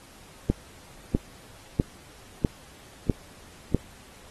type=click train; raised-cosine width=3 ms; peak=-7 dBFS; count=6; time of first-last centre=0.5-3.747 s; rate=1.54 Hz; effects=pink hiss -51 dBFS RMS until 4.3 s + AAC 32 kbps